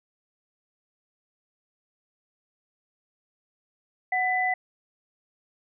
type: tone pair together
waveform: sine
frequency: 740 / 1997.4 Hz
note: F#5 / B6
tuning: 0 / +19 cents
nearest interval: octave + perfect fourth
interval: 1719 cents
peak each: -25 dBFS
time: 4.12-4.54 s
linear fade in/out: 5 ms
effects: none